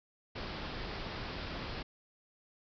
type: low-pass noise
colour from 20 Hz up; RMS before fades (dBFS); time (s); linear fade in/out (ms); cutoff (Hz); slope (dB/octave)
pink; -41; 0.35-1.83; 10; 5200; 96
effects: none